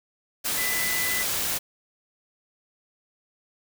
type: tone in noise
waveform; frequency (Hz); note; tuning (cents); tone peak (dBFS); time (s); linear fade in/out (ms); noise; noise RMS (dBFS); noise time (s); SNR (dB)
sine; 2000; B6; +21; -28; 0.57-1.24; 20; white; -27; 0.44-1.59; -4
effects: none